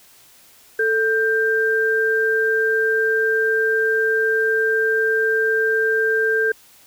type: tone pair together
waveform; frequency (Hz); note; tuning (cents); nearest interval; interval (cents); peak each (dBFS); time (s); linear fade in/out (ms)
sine; 442 / 1575; A4 / G6; +8 / +8; octave + minor seventh; 2200; -19 / -18; 0.79-6.52; 5
effects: white hiss -50 dBFS RMS until 6.86 s